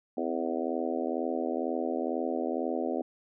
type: harmonic tone with a mistuned harmonic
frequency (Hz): 82.1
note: E2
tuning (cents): -6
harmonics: 3 / 4 / 5 / 6 / 7 / 8 / 9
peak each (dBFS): -34 / -35 / -36 / -37 / -37 / -38 / -39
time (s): 0.17-3.02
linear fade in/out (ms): 5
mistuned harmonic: 3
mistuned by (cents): +69
effects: none